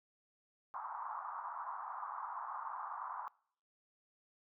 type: band-pass noise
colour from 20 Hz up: white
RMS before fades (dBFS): -44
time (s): 0.74-3.28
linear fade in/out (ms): 0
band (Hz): 840 to 1200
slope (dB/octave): 48
effects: noise-tail reverb RT60 0.6 s tail -24 dB re dry